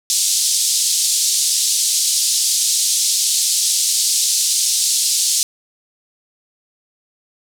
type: band-pass noise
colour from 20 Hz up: white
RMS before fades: -17 dBFS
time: 0.1-5.43 s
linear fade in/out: 0 ms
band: 4000 to 9200 Hz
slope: 24 dB/octave
effects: none